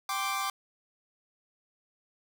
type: chord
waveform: sawtooth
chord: G suspended fourth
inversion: none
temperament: equal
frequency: 784 / 1046.5 / 1174.7 Hz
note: G5 / C6 / D6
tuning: 0 / 0 / 0 cents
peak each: -32 / -33 / -28 dBFS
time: 0.09-0.5 s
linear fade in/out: 2 ms
effects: none

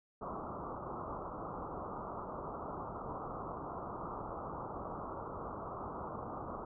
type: low-pass noise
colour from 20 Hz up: white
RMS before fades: -43 dBFS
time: 0.21-6.65 s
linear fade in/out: 5 ms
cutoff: 1300 Hz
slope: 96 dB/octave
effects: none

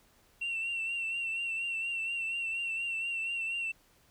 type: tone with vibrato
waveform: sine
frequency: 2719 Hz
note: F7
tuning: 47 cents flat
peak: -30 dBFS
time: 0.41-3.72 s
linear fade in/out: 10 ms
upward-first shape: triangle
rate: 4.2 Hz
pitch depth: 49 cents each way
effects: tanh soft clip ceiling -29 dBFS + pink hiss -65 dBFS RMS until 4.1 s

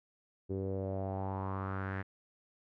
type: tone with low-pass filter sweep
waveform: sawtooth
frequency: 96.1 Hz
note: G2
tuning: 34 cents flat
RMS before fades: -37 dBFS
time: 0.49-2.03 s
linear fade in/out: 20 ms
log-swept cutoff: 390 to 1800 Hz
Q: 4.2
effects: none

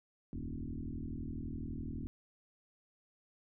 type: tone with frequency modulation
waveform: sine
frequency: 105.7 Hz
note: G#2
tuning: 31 cents sharp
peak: -38 dBFS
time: 0.33-2.07 s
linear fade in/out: 0 ms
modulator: 39.9 Hz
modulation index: 4.9
effects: none

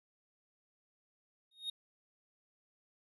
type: tone with exponential growth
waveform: triangle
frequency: 3724 Hz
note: A#7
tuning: 2 cents flat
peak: -32 dBFS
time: 1.51-1.7 s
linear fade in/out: 5 ms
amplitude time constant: 40 ms
effects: resampled to 32000 Hz

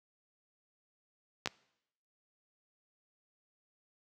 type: clicks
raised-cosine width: 0.2 ms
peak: -15 / -15 dBFS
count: 2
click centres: 1.459 / 1.474 s
effects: noise-tail reverb RT60 0.8 s tail -23 dB re dry + high-pass 100 Hz 12 dB/octave

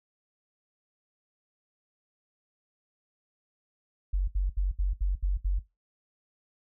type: tone bursts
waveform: sine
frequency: 46.76 Hz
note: F#1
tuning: 19 cents sharp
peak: -23 dBFS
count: 7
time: 4.13-5.594 s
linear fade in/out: 10 ms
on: 150 ms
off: 69 ms
effects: noise-tail reverb RT60 0.2 s tail -17 dB re dry

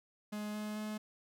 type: tone with pitch steps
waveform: 45% pulse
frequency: 210 / 211.7 / 213.4 Hz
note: G#3 / G#3 / G#3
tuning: +19 / +33 / +47 cents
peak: -38 dBFS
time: 0.32-0.98 s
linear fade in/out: 10 ms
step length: 220 ms
effects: none

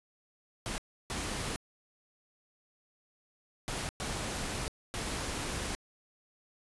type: noise bursts at uneven times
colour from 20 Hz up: pink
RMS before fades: -36 dBFS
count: 5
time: 0.66-0.78 / 1.1-1.56 / 3.68-3.89 / 4-4.68 / 4.94-5.75 s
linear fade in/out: 0 ms
effects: resampled to 24000 Hz

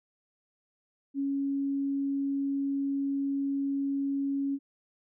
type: tone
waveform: sine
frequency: 277.2 Hz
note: C#4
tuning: in tune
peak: -27 dBFS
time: 1.14-4.59 s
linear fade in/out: 50 ms
effects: none

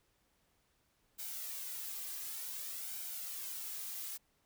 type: noise with flanger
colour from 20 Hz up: blue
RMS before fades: -43 dBFS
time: 1.18-4.18 s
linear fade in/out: 20 ms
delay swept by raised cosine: 1.3 to 2.5 ms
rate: 0.55 Hz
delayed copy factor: +0.5
effects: pink hiss -75 dBFS RMS until 4.45 s

